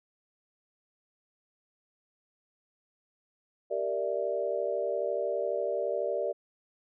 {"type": "chord", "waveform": "sine", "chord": "E half-diminished seventh", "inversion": "first", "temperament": "equal", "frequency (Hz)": [392, 466.2, 587.3, 659.3], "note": ["G4", "Bb4", "D5", "E5"], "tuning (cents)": [0, 0, 0, 0], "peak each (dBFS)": [-35, -34, -31, -36], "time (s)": [3.7, 6.33], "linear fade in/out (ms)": 20, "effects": []}